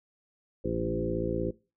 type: harmonic tone with a mistuned harmonic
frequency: 56.7 Hz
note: A#1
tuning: 47 cents flat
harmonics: 1 / 2 / 3 / 4 / 5 / 6 / 7 / 9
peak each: -38 / -38 / -37 / -37 / -39 / -34 / -35 / -35 dBFS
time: 0.64-1.51 s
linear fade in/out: 10 ms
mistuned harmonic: 3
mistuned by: -15 cents
effects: noise-tail reverb RT60 0.3 s tail -20 dB re dry